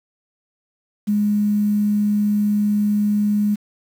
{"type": "tone with quantisation", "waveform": "sine", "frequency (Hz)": 207.7, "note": "G#3", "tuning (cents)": 0, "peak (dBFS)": -15, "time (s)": [1.07, 3.56], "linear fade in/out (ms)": 20, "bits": 7, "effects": []}